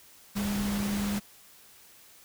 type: tone in noise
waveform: sine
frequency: 203.1 Hz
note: G#3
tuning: 38 cents flat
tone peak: -28 dBFS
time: 0.35-1.2 s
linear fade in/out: 20 ms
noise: pink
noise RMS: -36 dBFS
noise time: 0.35-1.2 s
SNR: +5 dB
effects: white hiss -55 dBFS RMS until 2.24 s